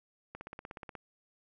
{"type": "click train", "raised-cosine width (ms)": 0.5, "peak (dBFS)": -28, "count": 11, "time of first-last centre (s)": [0.35, 0.952], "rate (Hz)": 16.6, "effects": []}